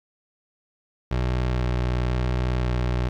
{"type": "tone with vibrato", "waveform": "25% pulse", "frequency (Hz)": 61.74, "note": "B1", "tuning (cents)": 0, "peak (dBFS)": -18, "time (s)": [1.11, 3.09], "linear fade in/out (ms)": 5, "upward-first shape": "square", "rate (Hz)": 1, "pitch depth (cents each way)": 10, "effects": ["low-pass 4000 Hz 12 dB/octave", "9-bit"]}